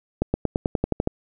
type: accelerating click train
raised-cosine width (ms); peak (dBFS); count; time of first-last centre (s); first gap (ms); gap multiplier
2; -7; 10; 0.22-1.074; 120; 0.94
effects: none